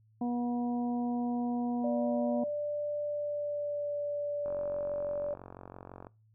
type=harmonic tone; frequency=241.6 Hz; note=B3; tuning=38 cents flat; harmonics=1 / 2 / 3 / 4; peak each=-30 / -43 / -39 / -47 dBFS; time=0.21-2.44 s; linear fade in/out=5 ms
type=tone with pitch glide; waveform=sine; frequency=589 to 582.2 Hz; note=D5 to D5; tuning=+5 to -15 cents; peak=-31 dBFS; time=1.84-5.34 s; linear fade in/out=2 ms; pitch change=-20 cents; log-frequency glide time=3.01-3.96 s
type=click train; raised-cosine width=1 ms; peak=-31 dBFS; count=75; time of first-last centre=4.46-6.069 s; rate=46 Hz
effects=noise-tail reverb RT60 0.3 s tail -22 dB re dry + added 109 Hz sine -62 dBFS peak until 6.34 s